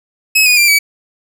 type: tone with pitch steps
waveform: sawtooth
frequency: 2568 / 2469 / 2374 / 2283 Hz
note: E7 / D#7 / D7 / D7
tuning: -46 / -14 / +18 / -50 cents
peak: -4 dBFS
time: 0.35-0.79 s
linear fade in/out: 10 ms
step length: 110 ms
effects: none